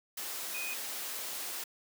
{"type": "tone in noise", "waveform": "sine", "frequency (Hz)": 2489, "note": "D#7", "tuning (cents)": 0, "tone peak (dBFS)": -37, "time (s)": [0.54, 0.74], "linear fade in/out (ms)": 5, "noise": "white", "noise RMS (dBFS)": -39, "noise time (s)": [0.17, 1.64], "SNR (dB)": -1, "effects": ["high-pass 300 Hz 12 dB/octave"]}